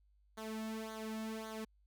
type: tone with flanger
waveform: sawtooth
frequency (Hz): 220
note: A3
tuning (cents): 0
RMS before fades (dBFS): -43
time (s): 0.37-1.65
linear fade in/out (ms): 10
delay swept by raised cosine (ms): 0.38 to 2.08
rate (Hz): 1.8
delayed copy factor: -0.75
effects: added 50 Hz sine -67 dBFS peak until 1.86 s